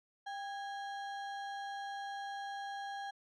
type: tone with sample-and-hold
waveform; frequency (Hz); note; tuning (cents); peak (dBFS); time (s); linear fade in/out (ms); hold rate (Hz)
sine; 795; G5; +24; -39; 0.26-3.11; 10; 2450
effects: low-pass 4000 Hz 12 dB/octave